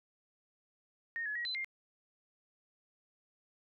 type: tone with pitch steps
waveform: sine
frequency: 1848 / 1700 / 1906 / 4039 / 2112 Hz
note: A#6 / G#6 / A#6 / B7 / C7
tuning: -16 / +40 / +38 / +38 / +16 cents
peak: -35 dBFS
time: 1.16-1.645 s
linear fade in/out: 0 ms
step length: 97 ms
effects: none